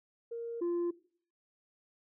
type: tone pair in turn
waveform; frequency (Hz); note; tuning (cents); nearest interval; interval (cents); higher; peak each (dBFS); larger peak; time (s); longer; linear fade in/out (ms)
sine; 466 / 346.2; A#4 / F4; -1 / -15; perfect fourth; 514; first; -36 / -27; second; 0.31-0.61 / 0.61-0.91; neither; 10
effects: noise-tail reverb RT60 0.5 s tail -20 dB re dry + tanh soft clip ceiling -29 dBFS